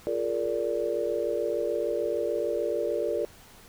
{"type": "chord", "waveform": "sine", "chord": "Bb dominant seventh", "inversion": "second", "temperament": "just", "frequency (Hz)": [349.6, 419.5, 466.2, 582.7], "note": ["F4", "Ab4", "Bb4", "D5"], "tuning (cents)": [2, 17, 0, -14], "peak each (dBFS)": [-33, -32, -30, -30], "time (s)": [0.07, 3.25], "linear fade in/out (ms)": 0, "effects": ["pink hiss -52 dBFS RMS until 3.68 s"]}